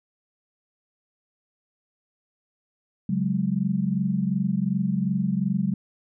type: chord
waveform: sine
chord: C# suspended fourth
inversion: none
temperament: equal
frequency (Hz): 138.59 / 185 / 207.7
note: C#3 / F#3 / G#3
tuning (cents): 0 / 0 / 0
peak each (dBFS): -29 / -24 / -26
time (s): 3.09-5.74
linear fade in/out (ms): 5
effects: none